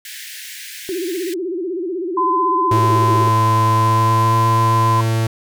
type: high-pass noise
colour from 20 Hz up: pink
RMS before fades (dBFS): -33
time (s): 0.05-1.34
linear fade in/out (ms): 2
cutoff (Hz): 1600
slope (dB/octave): 96
type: tone with vibrato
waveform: sine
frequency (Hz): 356.3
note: F4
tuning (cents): +35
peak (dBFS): -20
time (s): 0.89-3.28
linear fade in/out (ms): 0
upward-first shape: sine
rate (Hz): 16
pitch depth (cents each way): 150
type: tone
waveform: sine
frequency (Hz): 1020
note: C6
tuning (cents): -44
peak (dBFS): -14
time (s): 2.17-5.01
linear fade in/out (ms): 5
type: tone with pitch glide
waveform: 45% pulse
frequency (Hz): 110 to 112.44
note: A2 to A2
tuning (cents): 0 to +38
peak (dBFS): -15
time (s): 2.71-5.27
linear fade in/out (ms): 5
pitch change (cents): +38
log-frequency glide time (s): 3.69-4.35
effects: none